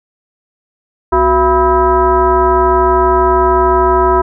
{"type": "tone with frequency modulation", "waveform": "sine", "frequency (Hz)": 677, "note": "E5", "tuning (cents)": 46, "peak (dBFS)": -7, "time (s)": [1.12, 4.22], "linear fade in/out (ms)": 10, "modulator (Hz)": 307, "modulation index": 1.8, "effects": []}